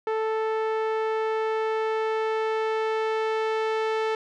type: tone with low-pass filter sweep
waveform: sawtooth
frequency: 440 Hz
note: A4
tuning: in tune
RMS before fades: -26 dBFS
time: 0.07-4.15 s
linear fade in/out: 2 ms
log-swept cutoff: 1600 to 3000 Hz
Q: 0.71
effects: none